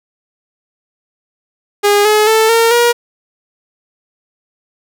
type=tone with pitch steps; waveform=sawtooth; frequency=409.6 / 425.3 / 441.5 / 458.4 / 476 Hz; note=G#4 / G#4 / A4 / A#4 / A#4; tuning=-24 / +41 / +6 / -29 / +36 cents; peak=-4 dBFS; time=1.83-2.93 s; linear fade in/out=20 ms; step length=220 ms; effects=none